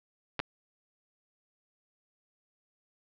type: clicks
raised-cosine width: 0.3 ms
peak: -15 dBFS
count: 2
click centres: 0.393 / 0.4 s
effects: low-pass 5000 Hz 12 dB/octave